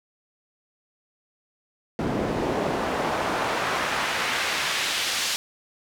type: noise with band-pass filter sweep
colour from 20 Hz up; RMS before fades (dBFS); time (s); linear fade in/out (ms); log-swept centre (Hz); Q
pink; -26; 1.99-5.36; 0; 300 to 4500; 0.8
effects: none